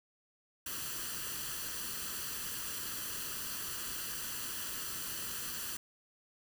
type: noise with comb filter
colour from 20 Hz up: white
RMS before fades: -40 dBFS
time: 0.66-5.77 s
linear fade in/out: 5 ms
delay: 0.67 ms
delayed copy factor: +0.65
effects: none